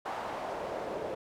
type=noise with band-pass filter sweep; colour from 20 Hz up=pink; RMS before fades=-37 dBFS; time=0.05-1.15 s; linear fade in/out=10 ms; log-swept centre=870 to 500 Hz; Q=2; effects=none